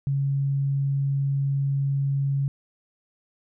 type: tone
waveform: sine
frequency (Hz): 138.59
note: C#3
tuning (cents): 0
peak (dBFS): -21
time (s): 0.07-2.48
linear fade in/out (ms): 0
effects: none